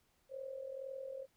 sine tone with amplitude modulation, 534 Hz, C5, 35 cents sharp, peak -39 dBFS, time 0.29-1.27 s, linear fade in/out 50 ms, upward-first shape sine, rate 42 Hz, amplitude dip 70%, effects pink hiss -75 dBFS RMS until 1.36 s

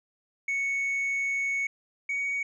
sine tone pair in turn, 2217 / 2243 Hz, C#7 / C#7, 0 / +20 cents, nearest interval unison, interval 20 cents, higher second, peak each -23 / -25 dBFS, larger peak first, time 0.48-1.67 / 2.09-2.43 s, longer first, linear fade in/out 5 ms, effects tanh soft clip ceiling -25 dBFS

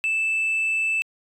sine tone, 2637 Hz, E7, in tune, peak -18 dBFS, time 0.04-1.02 s, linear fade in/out 0 ms, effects tanh soft clip ceiling -19 dBFS

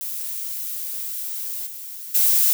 violet noise with level steps, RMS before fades -29 / -35 / -17 dBFS, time 0.01-2.53 s, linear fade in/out 0 ms, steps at 1.66 / 2.14 s, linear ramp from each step 10 ms, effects none

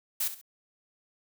blue noise with echo, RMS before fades -29 dBFS, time 0.2-0.28 s, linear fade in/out 5 ms, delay 67 ms, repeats 2, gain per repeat -11 dB, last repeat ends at 0.414 s, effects none

